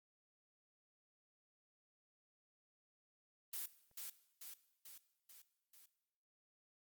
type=noise with echo; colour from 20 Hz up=blue; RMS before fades=-44 dBFS; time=3.53-3.66 s; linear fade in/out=5 ms; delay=440 ms; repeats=5; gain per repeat=-4 dB; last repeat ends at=5.86 s; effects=noise-tail reverb RT60 1.0 s tail -17 dB re dry + Opus 24 kbps